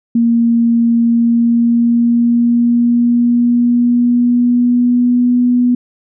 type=tone with pitch glide; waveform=sine; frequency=233.1 to 245.4 Hz; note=A#3 to B3; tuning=0 to -11 cents; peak=-8 dBFS; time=0.15-5.75 s; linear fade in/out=5 ms; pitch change=+89 cents; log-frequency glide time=1.03-5.34 s; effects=none